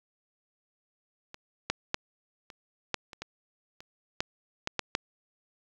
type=clicks; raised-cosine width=0.2 ms; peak=-25 / -9 / -9 / -27 / -10 / -26 / -19 / -28 / -10 / -12 / -10 / -8 dBFS; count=12; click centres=1.344 / 1.7 / 1.944 / 2.502 / 2.943 / 3.132 / 3.22 / 3.805 / 4.205 / 4.674 / 4.793 / 4.951 s; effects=low-pass 7000 Hz 12 dB/octave + 8-bit